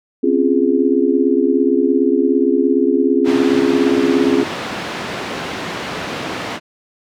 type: chord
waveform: sine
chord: Db major seventh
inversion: third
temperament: just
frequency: 259.9 / 277.2 / 346.5 / 415.8 Hz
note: C4 / Db4 / F4 / Ab4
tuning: -11 / 0 / -14 / +2 cents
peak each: -17 dBFS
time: 0.23-4.44 s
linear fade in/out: 10 ms
type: band-pass noise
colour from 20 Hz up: pink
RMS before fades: -25 dBFS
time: 3.24-6.6 s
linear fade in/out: 50 ms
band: 190 to 3500 Hz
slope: 12 dB/octave
effects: none